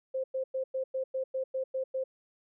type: tone bursts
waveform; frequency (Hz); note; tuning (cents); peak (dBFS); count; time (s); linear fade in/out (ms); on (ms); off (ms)
sine; 525; C5; +6; -29; 10; 0.14-2.04; 10; 100; 100
effects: none